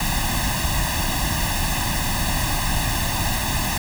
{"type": "noise with comb filter", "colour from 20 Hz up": "pink", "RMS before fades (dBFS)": -22, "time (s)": [0, 3.78], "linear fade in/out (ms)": 5, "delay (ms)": 1.1, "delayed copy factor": 0.9, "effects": []}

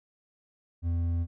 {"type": "tone with hard clipping", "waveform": "sine", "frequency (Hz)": 85, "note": "F2", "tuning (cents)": -46, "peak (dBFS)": -27, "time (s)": [0.82, 1.27], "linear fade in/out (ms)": 50, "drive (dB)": 5, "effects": []}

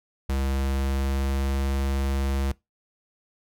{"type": "tone with pitch glide", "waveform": "square", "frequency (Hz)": [67.5, 68.13], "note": ["C#2", "C#2"], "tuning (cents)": [-45, -29], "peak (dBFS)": -24, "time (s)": [0.29, 2.52], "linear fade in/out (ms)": 5, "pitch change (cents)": 16, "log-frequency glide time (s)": [0.4, 1.67], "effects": ["noise-tail reverb RT60 0.2 s tail -22 dB re dry"]}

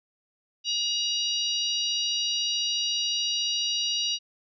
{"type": "harmonic tone with a mistuned harmonic", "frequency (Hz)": 954, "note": "A#5", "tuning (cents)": 40, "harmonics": [3, 4, 5, 6], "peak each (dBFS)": [-28, -30, -32, -34], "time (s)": [0.64, 4.19], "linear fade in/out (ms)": 50, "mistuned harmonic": 5, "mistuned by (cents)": -18, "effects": []}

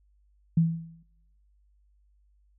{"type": "tone with exponential decay", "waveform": "sine", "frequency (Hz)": 164.81, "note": "E3", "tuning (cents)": 0, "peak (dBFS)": -16, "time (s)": [0.57, 1.03], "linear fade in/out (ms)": 5, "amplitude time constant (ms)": 99, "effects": ["noise-tail reverb RT60 0.8 s tail -21 dB re dry", "added 50 Hz sine -61 dBFS peak until 2.58 s"]}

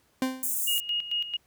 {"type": "tone with exponential decay", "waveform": "40% pulse", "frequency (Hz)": 260, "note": "C4", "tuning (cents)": -11, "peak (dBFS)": -21, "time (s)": [0.22, 0.57], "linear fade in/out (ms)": 1, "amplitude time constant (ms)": 74}
{"type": "high-pass noise", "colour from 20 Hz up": "white", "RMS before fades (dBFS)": -29, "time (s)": [0.43, 0.8], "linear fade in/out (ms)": 0, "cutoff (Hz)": 6900, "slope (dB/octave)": 48}
{"type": "tone with tremolo", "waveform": "sine", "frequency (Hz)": 2868, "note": "F7", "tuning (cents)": 45, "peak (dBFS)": -25, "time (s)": [0.67, 1.37], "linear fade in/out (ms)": 10, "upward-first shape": "square", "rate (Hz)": 4.5, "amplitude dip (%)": 70}
{"effects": ["pink hiss -66 dBFS RMS until 1.46 s", "high-pass 60 Hz 12 dB/octave"]}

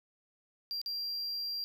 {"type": "tone with dropouts", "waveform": "triangle", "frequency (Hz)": 4746, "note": "D8", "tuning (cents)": 17, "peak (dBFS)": -33, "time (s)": [0.71, 1.64], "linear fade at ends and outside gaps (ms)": 0, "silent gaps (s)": [0.815, 0.861], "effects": []}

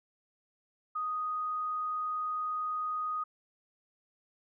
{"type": "tone", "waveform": "sine", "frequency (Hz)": 1244.5, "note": "D#6", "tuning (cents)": 0, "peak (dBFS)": -31, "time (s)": [0.95, 3.24], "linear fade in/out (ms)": 10, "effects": []}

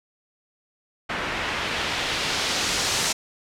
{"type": "noise with low-pass filter sweep", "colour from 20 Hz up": "white", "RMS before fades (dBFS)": -26, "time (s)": [1.09, 3.13], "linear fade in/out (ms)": 10, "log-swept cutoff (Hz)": [1900, 6800], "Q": 1, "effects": []}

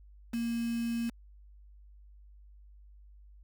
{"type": "tone with quantisation", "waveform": "sine", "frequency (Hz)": 233.1, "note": "A#3", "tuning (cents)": 0, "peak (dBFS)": -30, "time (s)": [0.33, 1.1], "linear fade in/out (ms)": 10, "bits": 7, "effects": ["added 50 Hz sine -52 dBFS peak until 3.43 s"]}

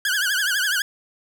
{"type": "tone with vibrato", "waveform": "sawtooth", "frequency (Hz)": 1568, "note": "G6", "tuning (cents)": 0, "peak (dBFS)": -16, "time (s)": [0.05, 0.82], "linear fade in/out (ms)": 2, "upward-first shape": "triangle", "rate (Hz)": 12, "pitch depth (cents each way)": 170, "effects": ["8-bit"]}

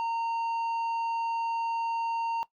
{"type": "tone with tanh clipping", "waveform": "triangle", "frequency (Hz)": 920, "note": "A#5", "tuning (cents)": -23, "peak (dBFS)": -29, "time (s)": [0, 2.43], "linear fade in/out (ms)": 0, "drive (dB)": 11, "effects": ["noise-tail reverb RT60 0.1 s tail -17 dB re dry"]}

